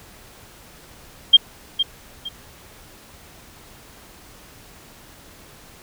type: tone with echo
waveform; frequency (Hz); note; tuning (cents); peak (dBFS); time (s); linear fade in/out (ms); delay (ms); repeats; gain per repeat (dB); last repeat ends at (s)
sine; 3200; G7; +35; -4; 1.33-1.37; 10; 460; 2; -11; 2.29
effects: pink hiss -46 dBFS RMS until 5.82 s